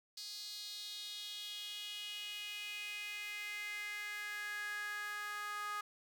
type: tone with high-pass filter sweep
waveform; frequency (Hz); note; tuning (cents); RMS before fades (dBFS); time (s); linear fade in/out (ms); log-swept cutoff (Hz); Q
sawtooth; 415.3; G#4; 0; -44; 0.17-5.81; 5; 4500 to 1300; 5.1
effects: none